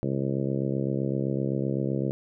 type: harmonic tone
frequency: 67.8 Hz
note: C#2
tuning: 38 cents flat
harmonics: 2 / 3 / 4 / 5 / 6 / 7 / 8 / 9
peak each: -29 / -31 / -35 / -32 / -36 / -36 / -37 / -43 dBFS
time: 0.03-2.11 s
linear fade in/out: 0 ms
effects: none